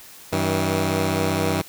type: tone pair together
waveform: 10% pulse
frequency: 95.3 / 160.27 Hz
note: G2 / E3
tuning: -48 / -48 cents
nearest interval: major sixth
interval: 900 cents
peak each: -14 / -15 dBFS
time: 0.32-1.62 s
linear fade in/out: 10 ms
effects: white hiss -44 dBFS RMS until 1.68 s